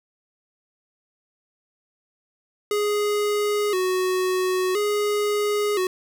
square tone with vibrato, 392 Hz, G4, in tune, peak -21 dBFS, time 2.71-5.87 s, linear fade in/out 2 ms, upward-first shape square, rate 0.49 Hz, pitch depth 100 cents each way, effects none

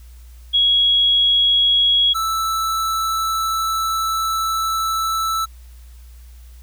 sine / square tone pair in turn, 3322 / 1318.3 Hz, G#7 / E6, 0 / 0 cents, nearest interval octave + major third, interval 1600 cents, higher first, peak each -12 / -19 dBFS, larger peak first, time 0.53-2.14 / 2.14-5.46 s, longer second, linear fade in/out 20 ms, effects added 60 Hz sine -38 dBFS peak until 6.62 s + white hiss -54 dBFS RMS until 6.62 s

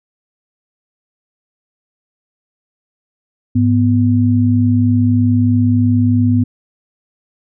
sine tone pair together, 103.83 / 247 Hz, G#2 / B3, 0 / 0 cents, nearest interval octave + minor third, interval 1500 cents, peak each -12 dBFS, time 3.55-6.44 s, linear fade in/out 10 ms, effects none

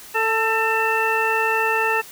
harmonic tone with a mistuned harmonic, 444.1 Hz, A4, 16 cents sharp, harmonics 1 / 2 / 3 / 4 / 6, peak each -24 / -23 / -26 / -23 / -24 dBFS, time 0.14-2.02 s, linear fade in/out 20 ms, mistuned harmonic 4, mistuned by +21 cents, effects white hiss -41 dBFS RMS until 2.11 s

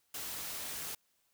white noise, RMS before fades -41 dBFS, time 0.14-0.95 s, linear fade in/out 5 ms, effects white hiss -75 dBFS RMS until 1.33 s

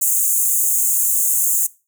pink high-pass noise, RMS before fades -17 dBFS, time 0.01-1.67 s, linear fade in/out 10 ms, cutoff 6600 Hz, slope 96 dB/octave, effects noise-tail reverb RT60 0.3 s tail -20 dB re dry

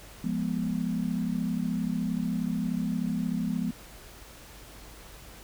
sine chord, F diminished, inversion none, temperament equal with one note detuned, 174.61 / 207.7 / 244.4 Hz, F3 / Ab3 / Cb4, 0 / 0 / -18 cents, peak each -31 dBFS, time 0.24-3.71 s, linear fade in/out 5 ms, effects added 50 Hz sine -51 dBFS peak until 5.43 s + pink hiss -49 dBFS RMS until 5.43 s

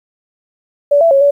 sine tone with pitch steps, 575 / 666 / 550 / 570 Hz, D5 / E5 / C#5 / C#5, -37 / +18 / -14 / +48 cents, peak -6 dBFS, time 0.91-1.31 s, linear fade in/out 10 ms, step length 100 ms, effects 8-bit

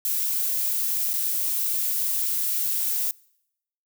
violet noise with dropouts, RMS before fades -25 dBFS, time 0.05-3.11 s, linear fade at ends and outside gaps 1 ms, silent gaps 1.133-1.138 s, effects noise-tail reverb RT60 0.8 s tail -25 dB re dry

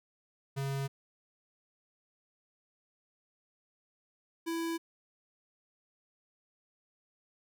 square tone pair in turn, 137.3 / 331.5 Hz, C#3 / E4, -16 / +10 cents, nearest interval octave + minor third, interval 1526 cents, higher second, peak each -33 / -33 dBFS, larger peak neither, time 0.56-0.88 / 4.46-4.78 s, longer neither, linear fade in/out 20 ms, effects none

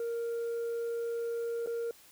sine tone with dropouts, 466.2 Hz, A#4, in tune, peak -29 dBFS, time 0-1.91 s, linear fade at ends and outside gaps 2 ms, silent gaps 1.662-1.672 s, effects tanh soft clip ceiling -31 dBFS + white hiss -58 dBFS RMS until 2.11 s

